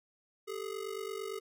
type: ring-modulated tone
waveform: square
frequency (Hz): 416.7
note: G#4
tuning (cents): +6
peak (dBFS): -35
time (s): 0.47-1.4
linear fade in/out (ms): 20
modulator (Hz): 24.4
effects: none